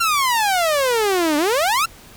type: exponential two-way sweep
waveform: sawtooth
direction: down then up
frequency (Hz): 1396.9 to 288 to 1396.9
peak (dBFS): -12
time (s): 0-1.86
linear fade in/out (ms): 10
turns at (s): 1.37
effects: pink hiss -44 dBFS RMS until 2.16 s